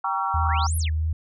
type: chord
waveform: sine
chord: G diminished seventh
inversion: none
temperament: just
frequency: 784 / 940.8 / 1128.9 / 1354.7 Hz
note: G5 / Bb5 / Db6 / Fb6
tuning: 0 / +16 / +31 / +47 cents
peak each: -28 dBFS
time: 0.04-0.67 s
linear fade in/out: 5 ms
type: tone with vibrato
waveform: sine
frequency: 79.3 Hz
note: D#2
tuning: 33 cents sharp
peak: -21 dBFS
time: 0.34-1.13 s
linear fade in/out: 5 ms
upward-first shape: triangle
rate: 2.9 Hz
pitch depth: 29 cents each way
type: exponential two-way sweep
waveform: sine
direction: up then down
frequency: 932.3 to 11780 to 1584 Hz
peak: -30 dBFS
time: 0.43-0.9 s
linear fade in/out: 20 ms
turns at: 0.77 s
effects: none